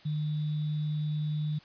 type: tone with sample-and-hold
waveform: sine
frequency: 151.6 Hz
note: D#3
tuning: 45 cents flat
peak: -28 dBFS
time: 0.05-1.59 s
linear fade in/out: 10 ms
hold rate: 3675 Hz
effects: white hiss -56 dBFS RMS until 1.64 s + resampled to 11025 Hz